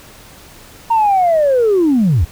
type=linear sweep; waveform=sine; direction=down; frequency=932.3 to 64.5 Hz; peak=-8 dBFS; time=0.9-2.25 s; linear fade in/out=10 ms; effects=tanh soft clip ceiling -6 dBFS + pink hiss -40 dBFS RMS until 2.31 s